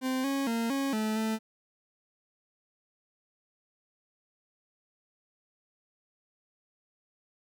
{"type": "tone with pitch steps", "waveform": "40% pulse", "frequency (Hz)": [259.4, 274.7, 230, 274.1, 217, 220.3], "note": ["C4", "C#4", "A#3", "C#4", "A3", "A3"], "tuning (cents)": [-15, -16, -23, -19, -24, 2], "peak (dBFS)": -27, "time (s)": [0.01, 1.39], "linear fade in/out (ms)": 50, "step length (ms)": 230, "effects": []}